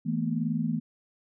sine tone cluster, 162 / 219.2 / 240.8 Hz, E3 / A3 / B3, -30 / -6 / -44 cents, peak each -30 dBFS, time 0.05-0.8 s, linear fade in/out 20 ms, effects none

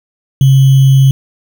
sine tone with sample-and-hold, 134.5 Hz, C3, 48 cents sharp, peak -3 dBFS, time 0.41-1.11 s, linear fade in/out 2 ms, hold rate 3150 Hz, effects none

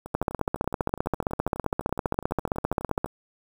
two click trains, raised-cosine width 1 ms, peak -23 / -9 dBFS, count 37 / 45, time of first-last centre 0.06-3.06 / 0.15-3.045 s, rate 12 / 15.2 Hz, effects 7-bit

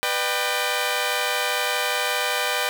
10% pulse chord, G major, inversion first, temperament equal with one note detuned, 493.9 / 601.1 / 784 Hz, B4 / D5 / G5, 0 / +40 / 0 cents, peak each -18 dBFS, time 0.03-2.69 s, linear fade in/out 0 ms, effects none

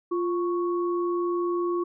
sine tone pair together, 349.2 / 1108.6 Hz, F4 / C#6, 0 / 0 cents, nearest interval octave + minor sixth, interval 2000 cents, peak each -24 / -32 dBFS, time 0.11-1.84 s, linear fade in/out 10 ms, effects none

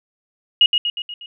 sine tone with echo, 2879 Hz, F#7, 48 cents flat, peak -8 dBFS, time 0.61-0.66 s, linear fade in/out 2 ms, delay 120 ms, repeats 5, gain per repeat -5 dB, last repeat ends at 1.26 s, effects none

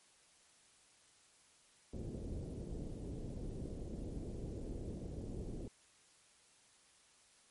pink low-pass noise, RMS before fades -44 dBFS, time 1.93-5.68 s, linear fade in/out 5 ms, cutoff 470 Hz, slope 24 dB/octave, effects white hiss -67 dBFS RMS until 7.5 s + MP3 48 kbps

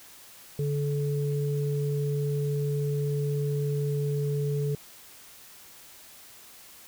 sine tone pair together, 144.1 / 431.8 Hz, D3 / A4, -33 / -33 cents, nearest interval octave + perfect fifth, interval 1900 cents, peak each -26 / -31 dBFS, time 0.59-4.75 s, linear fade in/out 2 ms, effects white hiss -50 dBFS RMS until 6.87 s

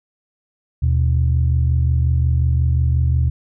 sine tone pair together, 77.61 / 123.2 Hz, D#2 / B2, -4 / -4 cents, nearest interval minor sixth, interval 800 cents, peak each -14 / -17 dBFS, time 0.82-3.3 s, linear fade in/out 10 ms, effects tanh soft clip ceiling -7 dBFS

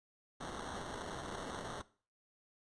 white noise with sample-and-hold, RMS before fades -44 dBFS, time 0.4-1.82 s, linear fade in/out 10 ms, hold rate 2450 Hz, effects noise-tail reverb RT60 0.4 s tail -18 dB re dry + resampled to 22050 Hz

